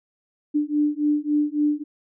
sine beating tone pair, 294.9 / 298.5 Hz, D4 / D4, +7 / +28 cents, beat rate 3.6 Hz, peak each -22 dBFS, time 0.54-1.84 s, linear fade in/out 20 ms, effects none

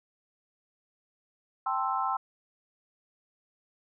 sine chord, A minor seventh, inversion third, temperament equal, 784 / 880 / 1046.5 / 1318.5 Hz, G5 / A5 / C6 / E6, 0 / 0 / 0 / 0 cents, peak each -32 / -35 / -31 / -32 dBFS, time 1.66-2.17 s, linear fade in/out 5 ms, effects none

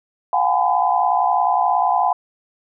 sine tone cluster, 710 / 767 / 838 / 1009 Hz, F5 / G5 / G#5 / B5, +28 / -38 / +15 / +37 cents, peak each -20 dBFS, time 0.33-2.13 s, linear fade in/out 2 ms, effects none

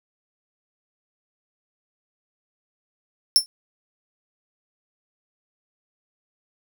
sawtooth tone with exponential decay, 5380 Hz, E8, 34 cents sharp, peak -5 dBFS, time 3.36-3.46 s, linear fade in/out 0 ms, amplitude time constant 21 ms, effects none

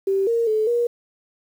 sine tone with pitch steps, 389.2 / 464.3 / 433.1 / 475.8 Hz, G4 / A#4 / A4 / A#4, -12 / -7 / -27 / +35 cents, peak -17 dBFS, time 0.07-0.87 s, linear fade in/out 5 ms, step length 200 ms, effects 8-bit

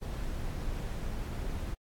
brown noise, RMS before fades -35 dBFS, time 0.01-1.75 s, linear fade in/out 20 ms, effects AAC 64 kbps

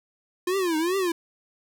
square tone with vibrato, 349.2 Hz, F4, in tune, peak -23 dBFS, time 0.47-1.12 s, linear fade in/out 5 ms, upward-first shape triangle, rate 2.5 Hz, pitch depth 230 cents each way, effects none

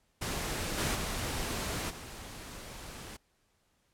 pink noise with level steps, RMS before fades -35 / -31 / -35 / -45 dBFS, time 0.21-3.17 s, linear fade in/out 10 ms, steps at 0.77 / 0.94 / 1.89 s, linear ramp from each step 20 ms, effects pink hiss -73 dBFS RMS until 3.93 s + low-pass 12000 Hz 12 dB/octave

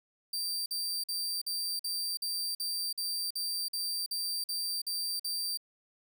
sawtooth tone bursts, 4681 Hz, D8, 7 cents flat, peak -29 dBFS, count 14, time 0.33-5.574 s, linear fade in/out 5 ms, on 330 ms, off 48 ms, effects none

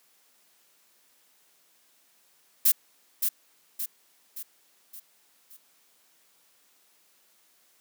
violet noise with echo, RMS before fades -19 dBFS, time 2.65-2.72 s, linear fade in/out 10 ms, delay 570 ms, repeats 5, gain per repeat -6 dB, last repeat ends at 5.57 s, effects white hiss -64 dBFS RMS until 7.8 s + high-pass 200 Hz 12 dB/octave

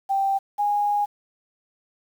sine tone pair in turn, 784 / 823.3 Hz, G5 / G#5, 0 / -15 cents, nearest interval minor second, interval 85 cents, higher second, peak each -19 dBFS, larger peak neither, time 0.09-0.39 / 0.58-1.06 s, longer second, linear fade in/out 20 ms, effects 8-bit

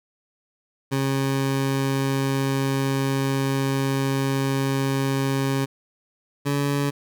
20% pulse tone pair in turn, 135.9 / 141.87 Hz, C#3 / C#3, -34 / +40 cents, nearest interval minor second, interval 74 cents, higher second, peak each -16 dBFS, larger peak neither, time 0.91-5.66 / 6.45-6.91 s, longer first, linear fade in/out 20 ms, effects none

